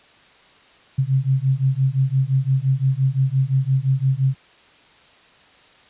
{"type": "beating tone pair", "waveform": "sine", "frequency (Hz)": [130.6, 136.4], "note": ["C3", "C#3"], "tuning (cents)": [-3, -28], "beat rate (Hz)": 5.8, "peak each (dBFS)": -19, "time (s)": [0.98, 4.35], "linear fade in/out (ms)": 10, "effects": ["white hiss -51 dBFS RMS until 5.89 s", "resampled to 8000 Hz"]}